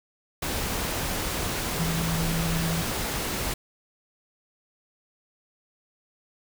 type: tone in noise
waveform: sine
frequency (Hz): 164.81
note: E3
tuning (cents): 0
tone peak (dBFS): -26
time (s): 1.79-2.82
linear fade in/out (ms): 5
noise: pink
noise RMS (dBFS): -29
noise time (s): 0.42-3.54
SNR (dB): 0
effects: none